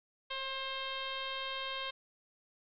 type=tone with frequency modulation; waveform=sine; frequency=2122 Hz; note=C7; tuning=24 cents sharp; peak=-36 dBFS; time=0.3-1.91 s; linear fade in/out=10 ms; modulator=528 Hz; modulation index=3.1; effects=none